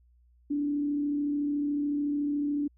sine tone with frequency modulation, 290 Hz, D4, 22 cents flat, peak -26 dBFS, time 0.5-2.68 s, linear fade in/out 10 ms, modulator 33.8 Hz, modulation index 0.25, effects added 60 Hz sine -59 dBFS peak until 2.77 s

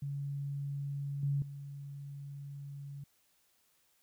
sine tone with level steps, 141 Hz, C#3, 30 cents sharp, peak -35 / -29 / -42 dBFS, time 0.02-3.04 s, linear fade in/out 5 ms, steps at 1.23 / 1.42 s, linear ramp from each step 2 ms, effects white hiss -72 dBFS RMS until 4.02 s

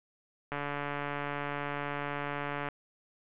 click train, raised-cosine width 0.5 ms, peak -20 dBFS, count 313, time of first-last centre 0.52-2.687 s, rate 144 Hz, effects resampled to 8000 Hz + 10-bit

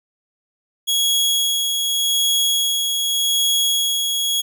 sawtooth tone with tremolo, 3328 Hz, G#7, 3 cents sharp, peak -12 dBFS, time 0.87-4.42 s, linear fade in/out 20 ms, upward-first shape sine, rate 0.85 Hz, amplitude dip 35%, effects none

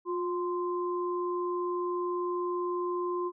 sine tone pair together, 355.9 / 1041 Hz, F4 / C6, +33 / -9 cents, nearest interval octave + perfect fifth, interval 1858 cents, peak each -30 / -34 dBFS, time 0.05-3.32 s, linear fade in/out 50 ms, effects none

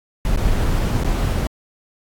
brown noise with dropouts, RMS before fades -18 dBFS, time 0.25-1.47 s, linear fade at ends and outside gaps 1 ms, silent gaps 0.362-0.373 / 1.036-1.045 s, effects AAC 64 kbps

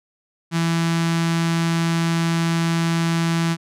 sawtooth tone with notch filter, 166.5 Hz, E3, 18 cents sharp, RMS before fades -20 dBFS, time 0.51-3.57 s, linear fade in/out 50 ms, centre 520 Hz, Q 0.92, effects low-pass 9000 Hz 12 dB/octave

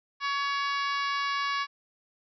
harmonic tone, 562 Hz, C#5, 24 cents sharp, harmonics 2 / 3 / 4 / 5 / 6 / 7 / 8 / 9 / 10, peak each -29 / -34 / -36 / -40 / -43 / -41 / -43 / -42 / -49 dBFS, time 0.2-1.67 s, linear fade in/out 50 ms, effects none

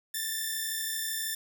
5% pulse tone pair together, 1760 / 1792.8 Hz, A6 / A6, 0 / +32 cents, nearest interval unison, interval 32 cents, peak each -23 dBFS, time 0.14-1.35 s, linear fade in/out 5 ms, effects none

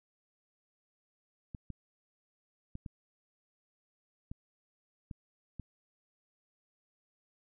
clicks, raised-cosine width 5 ms, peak -29 dBFS, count 7, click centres 1.548 / 1.703 / 2.754 / 2.862 / 4.315 / 5.112 / 5.597 s, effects none

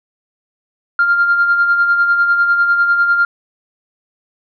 sine tone with tremolo, 1396.9 Hz, F6, in tune, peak -7 dBFS, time 0.99-3.25 s, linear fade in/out 2 ms, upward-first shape sine, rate 10 Hz, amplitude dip 50%, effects tanh soft clip ceiling -4 dBFS

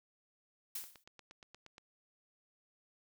blue noise with exponential decay, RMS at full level -38 dBFS, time 0.75-1.04 s, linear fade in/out 5 ms, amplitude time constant 63 ms
click train, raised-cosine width 0.2 ms, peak -36 dBFS, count 9, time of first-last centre 0.84-1.781 s, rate 8.5 Hz
effects none

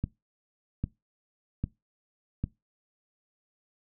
click train, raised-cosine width 5 ms, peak -16 dBFS, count 4, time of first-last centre 0.04-2.44 s, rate 1.25 Hz, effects noise-tail reverb RT60 0.2 s tail -20 dB re dry

